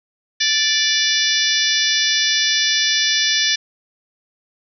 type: harmonic tone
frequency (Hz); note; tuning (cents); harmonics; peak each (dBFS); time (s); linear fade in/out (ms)
585; D5; -7; 3 / 4 / 5 / 6 / 7 / 8 / 9 / 10; -22 / -26 / -25 / -20 / -25 / -25 / -22 / -25; 0.4-3.56; 10
effects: none